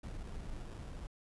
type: noise with sample-and-hold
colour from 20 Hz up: brown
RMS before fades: -44 dBFS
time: 0.03-1.07 s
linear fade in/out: 5 ms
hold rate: 2100 Hz
effects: resampled to 24000 Hz